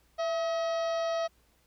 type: harmonic tone with a mistuned harmonic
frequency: 638 Hz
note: D#5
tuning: 43 cents sharp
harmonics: 1 / 2 / 3 / 4 / 5 / 6 / 7 / 8 / 9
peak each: -28 / -38 / -44 / -50 / -47 / -49 / -49 / -53 / -51 dBFS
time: 0.18-1.28 s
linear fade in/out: 20 ms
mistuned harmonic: 1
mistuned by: +71 cents
effects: added 60 Hz sine -68 dBFS peak until 1.66 s + pink hiss -68 dBFS RMS until 1.66 s